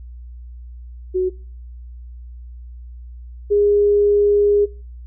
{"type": "tone pair in turn", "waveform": "sine", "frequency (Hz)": [370, 410.2], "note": ["F#4", "G#4"], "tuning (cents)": [0, -21], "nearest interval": "major second", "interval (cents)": 179, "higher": "second", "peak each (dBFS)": [-15, -12], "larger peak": "second", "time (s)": [[1.14, 1.3], [3.5, 4.66]], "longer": "second", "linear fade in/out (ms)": 20, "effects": ["noise-tail reverb RT60 0.4 s tail -23 dB re dry", "added 60 Hz sine -33 dBFS peak until 5.06 s"]}